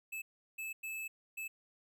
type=tone bursts at uneven times; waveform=square; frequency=2612 Hz; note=E7; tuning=17 cents flat; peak=-40 dBFS; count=4; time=0.12-0.22 / 0.58-0.73 / 0.83-1.08 / 1.37-1.48 s; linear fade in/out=10 ms; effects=none